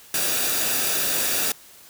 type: noise with comb filter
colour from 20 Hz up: white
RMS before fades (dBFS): -23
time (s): 0.14-1.52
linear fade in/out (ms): 2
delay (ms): 0.95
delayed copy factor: -0.5
effects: white hiss -48 dBFS RMS until 1.89 s